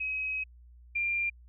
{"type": "tone pair in turn", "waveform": "sine", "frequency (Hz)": [2543, 2387], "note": ["D#7", "D7"], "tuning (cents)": [37, 28], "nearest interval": "minor second", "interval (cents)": 109, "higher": "first", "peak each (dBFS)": [-30, -27], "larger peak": "second", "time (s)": [[0, 0.44], [0.95, 1.3]], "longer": "first", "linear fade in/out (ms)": 10, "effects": ["added 60 Hz sine -51 dBFS peak until 1.48 s"]}